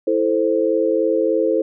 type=chord; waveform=sine; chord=A minor; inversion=second; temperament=equal; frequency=329.6 / 440 / 523.3 Hz; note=E4 / A4 / C5; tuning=0 / 0 / 0 cents; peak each=-20 / -19 / -19 dBFS; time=0.07-1.62 s; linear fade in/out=5 ms; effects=none